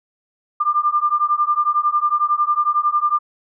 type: beating tone pair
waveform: sine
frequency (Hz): 1191 / 1202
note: D6 / D6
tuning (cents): +24 / +40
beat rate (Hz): 11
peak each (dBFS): -18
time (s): 0.6-3.19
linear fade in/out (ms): 10
effects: none